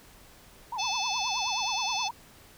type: tone with vibrato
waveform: sine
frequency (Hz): 878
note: A5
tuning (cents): -4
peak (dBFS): -31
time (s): 0.72-2.11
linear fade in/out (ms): 5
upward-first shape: triangle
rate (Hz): 9.5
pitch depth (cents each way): 290
type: harmonic tone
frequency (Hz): 872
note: A5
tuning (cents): -16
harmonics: 3 / 4 / 5 / 6 / 7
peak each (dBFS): -34 / -35 / -36 / -37 / -37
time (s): 0.78-2.09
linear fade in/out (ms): 20
effects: pink hiss -54 dBFS RMS until 2.57 s